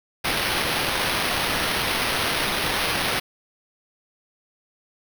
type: noise with sample-and-hold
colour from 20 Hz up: white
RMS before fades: -24 dBFS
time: 0.24-3.2 s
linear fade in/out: 10 ms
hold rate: 7350 Hz
effects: none